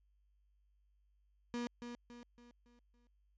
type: tone with echo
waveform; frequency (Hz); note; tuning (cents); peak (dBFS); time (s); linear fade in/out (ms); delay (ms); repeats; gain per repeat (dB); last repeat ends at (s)
35% pulse; 239.9; A#3; +50; -36; 1.54-1.67; 0; 280; 5; -7; 3.07
effects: added 50 Hz sine -70 dBFS peak until 3.37 s + resampled to 16000 Hz